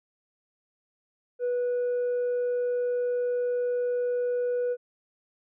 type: tone with tanh clipping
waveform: sine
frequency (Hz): 490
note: B4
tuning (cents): -14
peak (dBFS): -25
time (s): 1.39-4.77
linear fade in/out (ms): 50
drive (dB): 1
effects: none